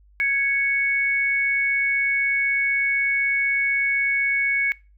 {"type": "tone pair together", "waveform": "sine", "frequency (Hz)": [1661.2, 2216], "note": ["G#6", "C#7"], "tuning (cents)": [0, -1], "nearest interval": "perfect fourth", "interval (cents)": 499, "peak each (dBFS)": [-26, -19], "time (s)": [0.2, 4.72], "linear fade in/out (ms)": 0, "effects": ["noise-tail reverb RT60 0.3 s tail -23 dB re dry", "added 50 Hz sine -51 dBFS peak until 4.97 s"]}